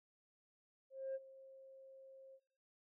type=tone with ADSR envelope; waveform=sine; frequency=534 Hz; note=C5; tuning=35 cents sharp; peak=-37 dBFS; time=0.9-2.4 s; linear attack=250 ms; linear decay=36 ms; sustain=-19 dB; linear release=58 ms; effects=noise-tail reverb RT60 0.9 s tail -22 dB re dry + tanh soft clip ceiling -37 dBFS